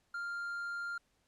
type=tone; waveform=triangle; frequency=1396.9 Hz; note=F6; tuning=in tune; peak=-35 dBFS; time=0.14-0.98 s; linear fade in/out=5 ms; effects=pink hiss -75 dBFS RMS until 1.27 s + low-pass 10000 Hz 12 dB/octave